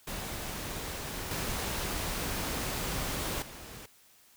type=noise with level steps; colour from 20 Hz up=pink; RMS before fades=-38 / -34 / -46 dBFS; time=0.07-3.86 s; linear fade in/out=5 ms; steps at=1.31 / 3.42 s; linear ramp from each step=2 ms; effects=white hiss -61 dBFS RMS until 4.36 s